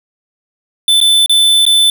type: tone with dropouts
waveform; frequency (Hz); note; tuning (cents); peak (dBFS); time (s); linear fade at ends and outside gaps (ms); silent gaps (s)
square; 3520; A7; 0; -7; 0.88-1.9; 2; 1.003-1.012 / 1.261-1.295 / 1.653-1.664
effects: none